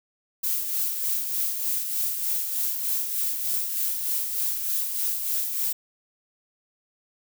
violet noise with tremolo, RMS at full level -25 dBFS, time 0.43-5.73 s, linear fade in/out 10 ms, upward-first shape sine, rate 3.3 Hz, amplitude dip 45%, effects none

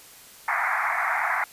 white band-pass noise, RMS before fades -25 dBFS, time 0.48-1.44 s, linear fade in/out 2 ms, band 680 to 2200 Hz, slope 96 dB/octave, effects white hiss -48 dBFS RMS until 1.52 s + resampled to 32000 Hz

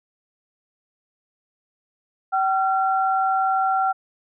sine tone pair together, 767 / 1368.7 Hz, G5 / F6, -38 / -35 cents, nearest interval minor seventh, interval 1003 cents, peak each -19 / -23 dBFS, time 2.32-3.93 s, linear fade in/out 20 ms, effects none

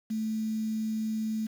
sine tone with quantisation, 219 Hz, A3, 8 cents flat, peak -28 dBFS, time 0.1-1.47 s, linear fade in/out 10 ms, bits 8, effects none

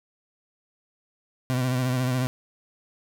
30% pulse tone with vibrato, 127.3 Hz, C3, 47 cents flat, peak -20 dBFS, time 1.5-2.27 s, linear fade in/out 0 ms, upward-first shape triangle, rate 14 Hz, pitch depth 56 cents each way, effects none

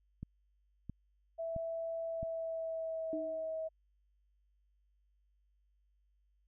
click train, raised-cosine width 5 ms, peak -30 dBFS, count 4, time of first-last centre 0.23-2.23 s, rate 1.5 Hz
sine tone with pitch glide, 659.3 to 640.9 Hz, E5 to E5, 0 to -49 cents, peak -36 dBFS, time 1.38-3.69 s, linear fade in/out 20 ms, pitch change -49 cents, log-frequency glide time 2.07-3.48 s
sine tone with exponential decay, 311.1 Hz, D#4, in tune, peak -35 dBFS, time 3.13-3.59 s, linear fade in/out 1 ms, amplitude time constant 98 ms
effects added 50 Hz sine -70 dBFS peak until 6.47 s

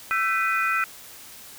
sine tone cluster, 1328 / 1537 / 1986 / 2474 Hz, E6 / G6 / B6 / D#7, +12 / -35 / +9 / -10 cents, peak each -24 / -27 / -29 / -27 dBFS, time 0.11-0.84 s, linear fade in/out 0 ms, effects white hiss -44 dBFS RMS until 1.58 s

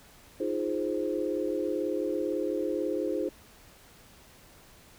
sine chord, F minor seventh, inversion third, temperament equal, 311.1 / 349.2 / 415.3 / 523.3 Hz, Eb4 / F4 / Ab4 / C5, 0 / 0 / 0 / 0 cents, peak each -33 dBFS, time 0.4-3.29 s, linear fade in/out 5 ms, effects pink hiss -55 dBFS RMS until 4.98 s

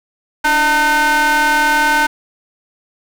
45% pulse ring-modulated tone, 307.5 Hz, D#4, 20 cents flat, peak -8 dBFS, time 0.44-2.07 s, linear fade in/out 10 ms, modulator 1210 Hz, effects none

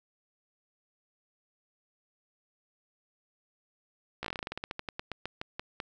slowing click train, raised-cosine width 0.3 ms, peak -19 dBFS, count 22, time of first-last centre 4.23-5.802 s, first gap 15 ms, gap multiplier 1.14, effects none

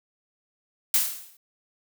blue noise with exponential decay, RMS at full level -18 dBFS, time 0.94-1.37 s, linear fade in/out 2 ms, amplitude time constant 93 ms, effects none

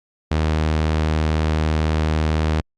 sawtooth tone, 78 Hz, D#2, 5 cents sharp, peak -13 dBFS, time 0.31-2.61 s, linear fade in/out 5 ms, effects low-pass 5000 Hz 12 dB/octave + Opus 48 kbps

